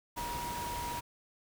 sine tone in noise, 956 Hz, A#5, 43 cents sharp, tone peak -37 dBFS, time 0.16-1.01 s, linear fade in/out 20 ms, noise pink, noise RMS -41 dBFS, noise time 0.16-1.01 s, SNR +1 dB, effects none

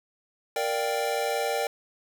square chord, G minor seventh, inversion first, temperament equal, 466.2 / 587.3 / 698.5 / 784 Hz, Bb4 / D5 / F5 / G5, 0 / 0 / 0 / 0 cents, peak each -31 / -31 / -37 / -31 dBFS, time 0.56-1.67 s, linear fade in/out 2 ms, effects none

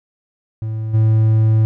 triangle tone with level steps, 110 Hz, A2, in tune, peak -18 / -8 dBFS, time 0.62-1.65 s, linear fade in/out 0 ms, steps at 0.93 s, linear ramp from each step 20 ms, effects none

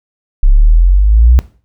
sine exponential sweep, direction up, 32.81 to 63.8 Hz, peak -3 dBFS, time 0.43-1.39 s, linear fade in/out 0 ms, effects noise-tail reverb RT60 0.4 s tail -17 dB re dry

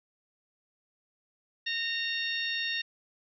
harmonic tone with a mistuned harmonic, 922 Hz, A#5, 19 cents flat, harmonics 2 / 3 / 4 / 5 / 6, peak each -34 / -35 / -34 / -42 / -42 dBFS, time 1.66-2.82 s, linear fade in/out 10 ms, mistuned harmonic 5, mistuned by -80 cents, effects none

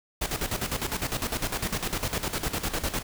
pink noise with tremolo, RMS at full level -28 dBFS, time 0.21-3.03 s, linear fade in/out 10 ms, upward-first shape square, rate 9.9 Hz, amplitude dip 70%, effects none

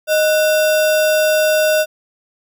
sine tone with sample-and-hold, 620 Hz, D#5, 6 cents flat, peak -11 dBFS, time 0.07-1.86 s, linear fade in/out 50 ms, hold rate 2100 Hz, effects none

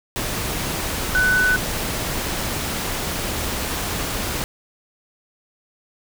sine tone in noise, 1496 Hz, F#6, 19 cents sharp, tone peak -15 dBFS, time 1.15-1.56 s, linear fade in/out 0 ms, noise pink, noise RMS -25 dBFS, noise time 0.16-4.44 s, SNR +7 dB, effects none

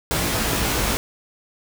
pink noise with comb filter, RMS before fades -22 dBFS, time 0.11-0.97 s, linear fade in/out 0 ms, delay 18 ms, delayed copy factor +0.7, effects none

